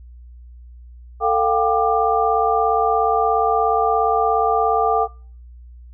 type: tone cluster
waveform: sine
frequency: 445.6 / 707 / 784 / 1190 Hz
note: A4 / F5 / G5 / D6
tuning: +22 / +21 / 0 / +22 cents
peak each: -20 dBFS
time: 1.2-5.08 s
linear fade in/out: 50 ms
effects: noise-tail reverb RT60 0.5 s tail -26 dB re dry + added 60 Hz sine -38 dBFS peak until 5.93 s